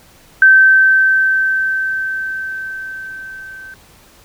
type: tone with level ramp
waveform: sine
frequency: 1548 Hz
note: G6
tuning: 22 cents flat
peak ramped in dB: -3 to -31 dBFS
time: 0.42-3.74 s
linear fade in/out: 2 ms
effects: pink hiss -46 dBFS RMS until 4.24 s